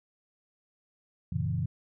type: chord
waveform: sine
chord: F# dominant seventh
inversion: none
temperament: equal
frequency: 92.5 / 116.54 / 138.59 / 164.81 Hz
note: F#2 / A#2 / C#3 / E3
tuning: 0 / 0 / 0 / 0 cents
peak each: -33 dBFS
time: 1.32-1.66 s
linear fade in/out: 5 ms
effects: none